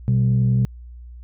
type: tone pair together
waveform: sine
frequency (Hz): 123.8 / 194.66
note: B2 / G3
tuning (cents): +5 / -12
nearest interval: minor sixth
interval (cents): 783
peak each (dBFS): -14 / -21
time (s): 0.08-0.65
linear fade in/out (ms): 0
effects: tanh soft clip ceiling -10 dBFS + added 60 Hz sine -36 dBFS peak until 1.23 s